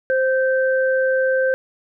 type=tone pair together; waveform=sine; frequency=523.3 / 1556.8 Hz; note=C5 / G6; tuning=0 / -12 cents; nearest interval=octave + perfect fifth; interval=1888 cents; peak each=-16 / -22 dBFS; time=0.1-1.54 s; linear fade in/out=0 ms; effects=none

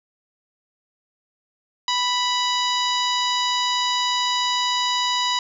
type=harmonic tone with a mistuned harmonic; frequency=987.8 Hz; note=B5; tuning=in tune; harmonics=1 / 2 / 3 / 4 / 5 / 6 / 7; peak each=-23 / -30 / -27 / -25 / -29 / -37 / -34 dBFS; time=1.88-5.39 s; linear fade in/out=2 ms; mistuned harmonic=4; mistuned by=-24 cents; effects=9-bit

